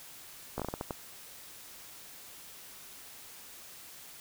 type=slowing click train; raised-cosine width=1 ms; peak=-20 dBFS; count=8; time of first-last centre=0.58-0.908 s; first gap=16 ms; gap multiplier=1.35; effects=white hiss -50 dBFS RMS until 4.2 s